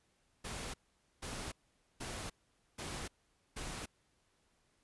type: noise bursts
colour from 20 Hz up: pink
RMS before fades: -43 dBFS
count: 5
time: 0.44-3.86 s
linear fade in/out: 10 ms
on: 300 ms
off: 480 ms
effects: pink hiss -75 dBFS RMS until 4.83 s + resampled to 24000 Hz